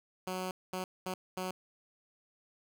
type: tone bursts at uneven times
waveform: 10% pulse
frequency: 185 Hz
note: F#3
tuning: in tune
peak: -27 dBFS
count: 4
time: 0.27-0.51 / 0.73-0.84 / 1.06-1.14 / 1.37-1.51 s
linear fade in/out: 2 ms
effects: none